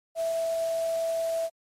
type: tone in noise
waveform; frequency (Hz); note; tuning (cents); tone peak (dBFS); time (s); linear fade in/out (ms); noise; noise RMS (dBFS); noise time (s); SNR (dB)
sine; 659.3; E5; 0; -25; 0.15-1.5; 50; white; -43; 0.15-1.5; +15
effects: low-pass 11000 Hz 12 dB/octave + MP3 64 kbps